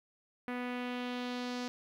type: tone with low-pass filter sweep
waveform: sawtooth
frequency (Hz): 246.9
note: B3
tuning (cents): 0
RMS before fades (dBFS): -38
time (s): 0.48-1.68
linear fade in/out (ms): 0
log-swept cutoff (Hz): 2100 to 5300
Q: 1.9
effects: 11-bit